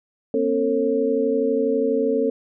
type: tone cluster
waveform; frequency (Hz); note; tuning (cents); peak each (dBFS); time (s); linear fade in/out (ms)
sine; 238.7 / 271.1 / 451.3 / 543; A#3 / C#4 / A4 / C#5; +41 / -38 / +44 / -36; -27 / -24 / -20 / -26; 0.34-2.3; 2
effects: none